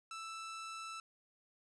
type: tone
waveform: sawtooth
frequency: 1322 Hz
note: E6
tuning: 5 cents sharp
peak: -40 dBFS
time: 0.11-1 s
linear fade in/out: 2 ms
effects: resampled to 22050 Hz + 13-bit